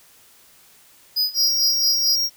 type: tone with tremolo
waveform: square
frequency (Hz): 4978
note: D#8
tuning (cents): 0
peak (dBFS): -17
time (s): 1.16-2.16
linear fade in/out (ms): 10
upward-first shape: sine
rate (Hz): 4.5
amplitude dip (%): 90
type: tone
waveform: square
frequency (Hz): 5588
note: F8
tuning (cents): 0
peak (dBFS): -19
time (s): 1.34-2.3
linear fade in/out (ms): 50
effects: white hiss -52 dBFS RMS until 2.36 s